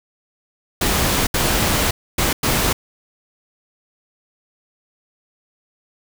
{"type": "noise bursts at uneven times", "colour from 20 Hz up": "pink", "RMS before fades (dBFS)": -18, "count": 4, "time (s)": [[0.81, 1.27], [1.34, 1.91], [2.18, 2.33], [2.43, 2.73]], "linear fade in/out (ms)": 5, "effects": []}